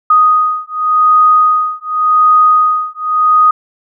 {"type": "beating tone pair", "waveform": "sine", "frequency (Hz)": [1244.5, 1245.38], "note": ["D#6", "D#6"], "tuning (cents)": [0, 1], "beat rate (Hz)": 0.88, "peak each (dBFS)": -10, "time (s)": [0.1, 3.51], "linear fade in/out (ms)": 5, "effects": []}